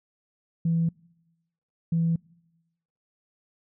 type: tone pair in turn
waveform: sine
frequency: 165.8 / 165.8 Hz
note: E3 / E3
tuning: +10 / +10 cents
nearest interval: unison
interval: 0 cents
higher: neither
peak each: -20 dBFS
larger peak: neither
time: 0.65-0.89 / 1.92-2.16 s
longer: neither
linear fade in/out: 5 ms
effects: noise-tail reverb RT60 1.0 s tail -26 dB re dry + tanh soft clip ceiling -16 dBFS